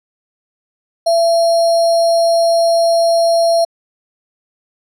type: tone with sample-and-hold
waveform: sine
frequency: 672 Hz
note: E5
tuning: 33 cents sharp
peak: -9 dBFS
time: 1.06-3.65 s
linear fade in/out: 10 ms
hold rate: 4900 Hz
effects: low-pass 10000 Hz 12 dB/octave